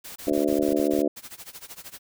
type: noise bursts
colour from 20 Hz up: white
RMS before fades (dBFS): -40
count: 7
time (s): 0.04-1.024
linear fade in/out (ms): 10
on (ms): 120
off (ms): 24
type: harmonic tone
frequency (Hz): 73.42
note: D2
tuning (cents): 0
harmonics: 3 / 4 / 5 / 6 / 7 / 8 / 9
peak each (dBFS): -33 / -24 / -26 / -33 / -28 / -31 / -31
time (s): 0.27-1.08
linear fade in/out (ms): 5
type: clicks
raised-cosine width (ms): 3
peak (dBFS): -27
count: 12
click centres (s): 0.271 / 0.318 / 0.378 / 0.49 / 0.526 / 0.591 / 0.63 / 0.687 / 0.725 / 0.795 / 0.936 / 0.989
type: noise with tremolo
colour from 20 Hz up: white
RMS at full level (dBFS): -39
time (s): 1.16-1.99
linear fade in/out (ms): 10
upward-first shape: sine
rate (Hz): 13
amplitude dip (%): 90
effects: none